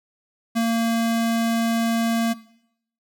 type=tone; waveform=square; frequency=229.2 Hz; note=A#3; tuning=29 cents flat; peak=-19 dBFS; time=0.55-2.34 s; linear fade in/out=20 ms; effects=noise-tail reverb RT60 0.7 s tail -18 dB re dry